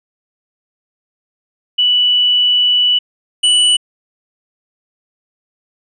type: tone pair in turn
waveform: sine / square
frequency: 2960 / 2960 Hz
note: F#7 / F#7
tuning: 0 / 0 cents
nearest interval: unison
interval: 0 cents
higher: neither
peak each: -9 dBFS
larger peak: neither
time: 1.78-2.99 / 3.43-3.77 s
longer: first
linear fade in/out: 10 ms
effects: resampled to 24000 Hz